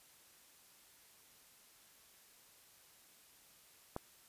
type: click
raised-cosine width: 1 ms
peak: -25 dBFS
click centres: 3.964 s
effects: white hiss -64 dBFS RMS until 4.28 s + resampled to 32000 Hz